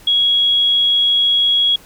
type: tone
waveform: sine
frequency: 3322 Hz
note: G#7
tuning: in tune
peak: -11 dBFS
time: 0.07-1.76 s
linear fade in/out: 5 ms
effects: pink hiss -44 dBFS RMS until 1.85 s